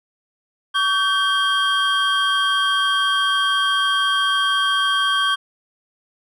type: tone cluster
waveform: triangle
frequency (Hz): 1134 / 1552 / 3222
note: C#6 / G6 / G7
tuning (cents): +39 / -18 / +47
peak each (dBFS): -19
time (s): 0.74-5.36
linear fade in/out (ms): 20
effects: none